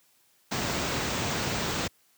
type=band-stop noise; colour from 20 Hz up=pink; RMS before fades=-29 dBFS; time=0.51-1.88 s; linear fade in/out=10 ms; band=8000 to 16000 Hz; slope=48 dB/octave; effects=white hiss -65 dBFS RMS until 2.17 s + high-pass 80 Hz 12 dB/octave